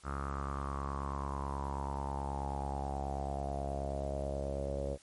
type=tone with low-pass filter sweep; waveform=sawtooth; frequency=69.3 Hz; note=C#2; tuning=in tune; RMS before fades=-37 dBFS; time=0.03-4.98 s; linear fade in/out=50 ms; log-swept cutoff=1300 to 540 Hz; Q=7.8; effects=white hiss -61 dBFS RMS until 5.02 s + MP3 48 kbps